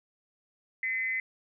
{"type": "tone with frequency modulation", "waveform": "sine", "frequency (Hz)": 2045, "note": "C7", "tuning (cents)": -40, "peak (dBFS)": -28, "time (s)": [0.83, 1.2], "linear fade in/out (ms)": 2, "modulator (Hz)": 223, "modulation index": 0.5, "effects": []}